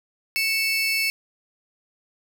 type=tone pair together; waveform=30% pulse; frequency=2217 / 2642 Hz; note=C#7 / E7; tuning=0 / +3 cents; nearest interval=minor third; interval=303 cents; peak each=-21 dBFS; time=0.36-1.1 s; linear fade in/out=0 ms; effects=none